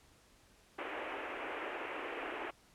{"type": "band-pass noise", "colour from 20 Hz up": "pink", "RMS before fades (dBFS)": -42, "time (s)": [0.78, 2.51], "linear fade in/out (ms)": 10, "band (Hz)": [300, 2800], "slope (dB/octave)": 48, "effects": ["pink hiss -65 dBFS RMS until 2.74 s", "low-pass 11000 Hz 12 dB/octave"]}